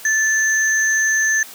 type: tone pair together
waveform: sine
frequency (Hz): 1749 / 6256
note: A6 / G8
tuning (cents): -11 / -4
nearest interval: octave + minor seventh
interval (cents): 2207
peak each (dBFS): -15 / -21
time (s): 0.05-1.43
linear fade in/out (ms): 2
effects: white hiss -38 dBFS RMS until 1.54 s + high-pass 200 Hz 12 dB/octave